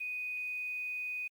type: tone with quantisation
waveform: sine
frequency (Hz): 2490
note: D#7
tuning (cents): +1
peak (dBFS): -35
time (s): 0-1.28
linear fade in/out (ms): 10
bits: 10
effects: Opus 32 kbps